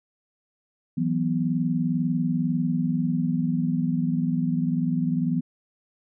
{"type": "chord", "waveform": "sine", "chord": "E suspended second", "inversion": "none", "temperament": "equal", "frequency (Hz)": [164.81, 185, 246.9], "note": ["E3", "F#3", "B3"], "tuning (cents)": [0, 0, 0], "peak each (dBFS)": [-25, -28, -25], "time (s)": [0.97, 5.41], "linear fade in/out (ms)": 10, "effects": []}